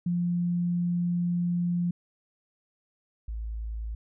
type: tone pair in turn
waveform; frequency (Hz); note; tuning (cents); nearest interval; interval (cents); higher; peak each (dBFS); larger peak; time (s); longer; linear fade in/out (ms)
sine; 174.61 / 55; F3 / A1; 0 / 0; octave + minor sixth; 2000; first; -24 / -31; first; 0.06-1.91 / 3.28-3.95; first; 5
effects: none